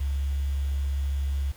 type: tone with quantisation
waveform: sine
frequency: 69.3 Hz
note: C#2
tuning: in tune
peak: -24 dBFS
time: 0-1.52 s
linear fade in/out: 10 ms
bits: 8
effects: pink hiss -52 dBFS RMS until 1.56 s